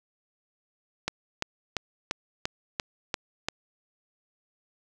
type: click train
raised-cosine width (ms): 0.2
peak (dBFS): -10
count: 8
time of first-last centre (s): 1.08-3.485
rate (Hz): 2.91
effects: none